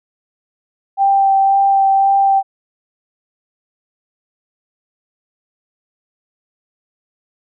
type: tone with vibrato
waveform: sine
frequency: 784 Hz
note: G5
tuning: in tune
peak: -9 dBFS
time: 0.97-2.43 s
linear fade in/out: 50 ms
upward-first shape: sine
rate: 1.9 Hz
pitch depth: 11 cents each way
effects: none